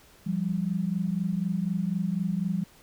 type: tone pair together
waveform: sine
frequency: 171.9 / 195.93 Hz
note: F3 / G3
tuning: -27 / -1 cents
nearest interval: major second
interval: 226 cents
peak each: -28 dBFS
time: 0.26-2.64 s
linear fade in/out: 10 ms
effects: pink hiss -56 dBFS RMS until 2.82 s